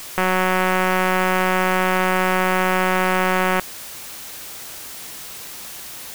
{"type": "click train", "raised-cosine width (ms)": 0.5, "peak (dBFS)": -4, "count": 633, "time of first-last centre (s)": [0.18, 3.596], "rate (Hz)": 185, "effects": ["white hiss -35 dBFS RMS until 6.14 s"]}